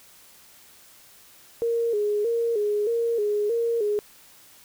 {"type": "tone with vibrato", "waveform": "sine", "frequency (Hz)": 440, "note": "A4", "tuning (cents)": 0, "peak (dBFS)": -21, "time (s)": [1.62, 3.99], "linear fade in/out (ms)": 0, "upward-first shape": "square", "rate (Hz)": 1.6, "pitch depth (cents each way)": 97, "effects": ["white hiss -52 dBFS RMS until 4.64 s"]}